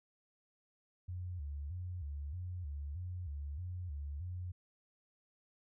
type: tone with vibrato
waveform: sine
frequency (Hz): 80.4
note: E2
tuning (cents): -43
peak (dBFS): -39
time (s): 1.08-4.52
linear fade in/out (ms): 10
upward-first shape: square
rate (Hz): 1.6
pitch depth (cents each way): 190
effects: none